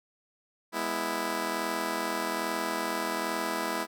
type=chord; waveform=10% pulse; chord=E major; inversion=first; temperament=just; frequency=206 / 247.2 / 329.6 Hz; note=G#3 / B3 / E4; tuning=-14 / +2 / 0 cents; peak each=-28 / -28 / -24 dBFS; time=0.72-3.87 s; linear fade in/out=50 ms; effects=none